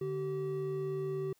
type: tone pair together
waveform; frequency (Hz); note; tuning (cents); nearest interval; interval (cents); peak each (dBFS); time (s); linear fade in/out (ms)
triangle; 146.83 / 383.9; D3 / G4; 0 / -36; octave + perfect fourth; 1664; -37 / -32; 0.01-1.33; 5
effects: white hiss -71 dBFS RMS until 1.39 s